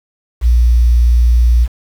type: tone with quantisation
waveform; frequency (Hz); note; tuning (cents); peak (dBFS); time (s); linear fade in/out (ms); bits
sine; 59.3; A#1; +30; -6; 0.41-1.68; 50; 6
effects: none

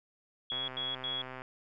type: tone bursts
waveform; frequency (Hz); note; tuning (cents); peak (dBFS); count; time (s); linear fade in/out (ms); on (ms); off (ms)
sine; 3341; G#7; +10; -33; 3; 0.5-1.218; 2; 180; 89
type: click train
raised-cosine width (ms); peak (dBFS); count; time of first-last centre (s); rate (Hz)
0.5; -28; 117; 0.52-1.419; 129
effects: none

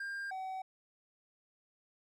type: tone pair in turn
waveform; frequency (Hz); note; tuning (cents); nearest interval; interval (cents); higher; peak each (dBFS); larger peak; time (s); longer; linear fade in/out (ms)
triangle; 1600 / 757; G6 / F#5; +35 / +39; octave + minor second; 1296; first; -36 / -36; neither; 0-0.31 / 0.31-0.62; neither; 5
effects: none

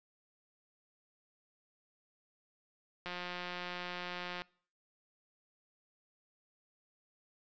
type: click train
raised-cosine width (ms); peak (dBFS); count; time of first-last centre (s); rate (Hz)
0.3; -25; 243; 3.06-4.42; 178
effects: noise-tail reverb RT60 0.5 s tail -24 dB re dry + resampled to 16000 Hz

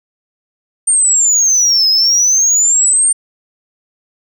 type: exponential two-way sweep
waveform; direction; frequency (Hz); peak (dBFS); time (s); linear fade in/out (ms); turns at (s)
sine; down then up; 8870 to 5060 to 8870; -6; 0.87-3.13; 10; 1.89
effects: tanh soft clip ceiling -6 dBFS

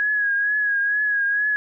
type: tone with vibrato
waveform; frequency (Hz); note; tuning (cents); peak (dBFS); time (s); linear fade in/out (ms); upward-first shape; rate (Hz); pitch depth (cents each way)
sine; 1661.2; G#6; 0; -18; 0-1.56; 0; triangle; 2.2; 50
effects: none

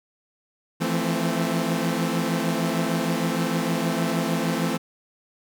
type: chord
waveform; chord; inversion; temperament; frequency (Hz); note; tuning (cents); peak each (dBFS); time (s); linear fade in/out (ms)
sawtooth; F major seventh; third; equal with one note detuned; 164.81 / 171.32 / 220 / 261.6; E3 / F3 / A3 / C4; 0 / -33 / 0 / 0; -24; 0.8-4.78; 20
effects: none

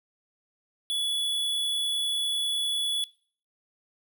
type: tone pair in turn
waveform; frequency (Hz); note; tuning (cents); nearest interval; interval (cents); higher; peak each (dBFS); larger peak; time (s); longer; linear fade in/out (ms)
square; 3413 / 3413; G#7 / G#7; +47 / +47; unison; 0; neither; -27; neither; 0.9-1.21 / 1.21-3.04; second; 0
effects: noise-tail reverb RT60 0.5 s tail -22 dB re dry

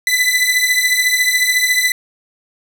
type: beating tone pair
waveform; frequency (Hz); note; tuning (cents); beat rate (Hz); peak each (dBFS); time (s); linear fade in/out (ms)
sawtooth; 1992 / 2006; B6 / B6; +14 / +26; 14; -12; 0.07-1.92; 2
effects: none

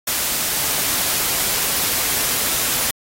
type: noise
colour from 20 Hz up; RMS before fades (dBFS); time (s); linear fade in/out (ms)
white; -20; 0.07-2.91; 5
effects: AAC 48 kbps

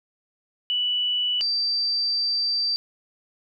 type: tone pair in turn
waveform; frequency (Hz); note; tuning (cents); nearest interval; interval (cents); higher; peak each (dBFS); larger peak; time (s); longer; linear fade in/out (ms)
sine; 2960 / 4672; F#7 / D8; 0 / -10; minor sixth; 790; second; -21; neither; 0.7-1.41 / 1.41-2.76; second; 0
effects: none

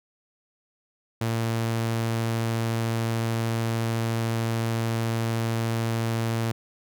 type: tone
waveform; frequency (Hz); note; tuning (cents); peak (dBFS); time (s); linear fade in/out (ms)
sawtooth; 114.2; A#2; -35; -20; 1.21-6.52; 5
effects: none

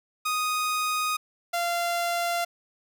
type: tone pair in turn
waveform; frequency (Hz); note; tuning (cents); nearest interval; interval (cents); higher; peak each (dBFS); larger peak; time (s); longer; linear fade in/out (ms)
sawtooth; 1244.5 / 690.6; D#6 / F5; 0 / -20; minor seventh; 1020; first; -21; neither; 0.25-1.17 / 1.53-2.45; neither; 10
effects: none

